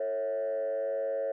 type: tone with frequency modulation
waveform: sine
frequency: 550 Hz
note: C#5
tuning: 14 cents flat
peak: -27 dBFS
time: 0-1.32 s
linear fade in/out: 5 ms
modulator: 101 Hz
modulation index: 0.74
effects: tanh soft clip ceiling -26 dBFS

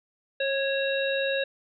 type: harmonic tone with a mistuned harmonic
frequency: 545 Hz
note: C#5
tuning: 29 cents flat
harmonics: 1 / 3 / 5 / 7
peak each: -26 / -31 / -33 / -34 dBFS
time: 0.4-1.44 s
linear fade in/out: 5 ms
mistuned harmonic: 3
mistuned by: +22 cents
effects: none

